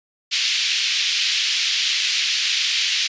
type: band-pass noise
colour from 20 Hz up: pink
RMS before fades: -21 dBFS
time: 0.31-3.08 s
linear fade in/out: 20 ms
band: 2500 to 5400 Hz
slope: 24 dB/octave
effects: resampled to 16000 Hz